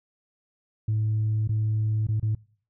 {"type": "tone with dropouts", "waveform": "sine", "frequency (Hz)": 108.3, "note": "A2", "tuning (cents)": -27, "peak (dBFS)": -20, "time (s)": [0.88, 2.35], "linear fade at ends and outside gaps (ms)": 5, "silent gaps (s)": [[1.476, 1.491], [2.069, 2.086], [2.198, 2.227]], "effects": ["noise-tail reverb RT60 0.5 s tail -25 dB re dry", "tanh soft clip ceiling -19 dBFS"]}